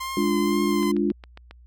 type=tone with vibrato; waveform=sawtooth; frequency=1046.5 Hz; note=C6; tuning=in tune; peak=-25 dBFS; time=0-0.92 s; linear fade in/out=10 ms; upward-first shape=triangle; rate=2 Hz; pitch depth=36 cents each way
type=chord; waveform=sine; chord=D diminished; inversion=second; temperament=equal; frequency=207.7 / 293.7 / 349.2 Hz; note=Ab3 / D4 / F4; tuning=0 / 0 / 0 cents; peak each=-24 dBFS; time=0.17-1.12 s; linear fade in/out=2 ms
type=click train; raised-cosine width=0.3 ms; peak=-25 dBFS; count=6; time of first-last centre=0.83-1.51 s; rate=7.35 Hz
effects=added 60 Hz sine -47 dBFS peak until 1.66 s